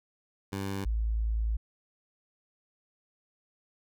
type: tone pair in turn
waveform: 15% pulse / sine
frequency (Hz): 98 / 55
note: G2 / A1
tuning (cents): 0 / 0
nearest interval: minor seventh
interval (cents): 1000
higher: first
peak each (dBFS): -26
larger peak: neither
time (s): 0.52-0.85 / 0.85-1.57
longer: second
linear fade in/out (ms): 10
effects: none